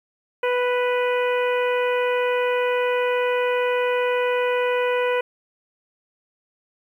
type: harmonic tone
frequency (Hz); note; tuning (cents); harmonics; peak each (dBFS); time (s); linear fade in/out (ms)
493.9; B4; 0; 1 / 2 / 3 / 4 / 5 / 6; -20 / -27 / -30 / -32 / -31 / -37; 0.43-5.21; 5
effects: 9-bit